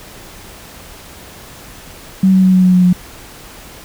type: tone with pitch steps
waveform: sine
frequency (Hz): 190 / 188.25 / 186.52 / 184.8 / 183.1 / 181.42 / 179.75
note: F#3 / F#3 / F#3 / F#3 / F#3 / F#3 / F#3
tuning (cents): +46 / +30 / +14 / -2 / -18 / -34 / -50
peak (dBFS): -6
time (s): 2.23-2.93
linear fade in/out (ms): 5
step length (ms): 100
effects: pink hiss -36 dBFS RMS until 3.84 s